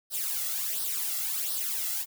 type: noise with flanger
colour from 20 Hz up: blue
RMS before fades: -31 dBFS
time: 0.1-2.06 s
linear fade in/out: 50 ms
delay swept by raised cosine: 0.21 to 1.51 ms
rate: 1.4 Hz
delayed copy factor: +0.7
effects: none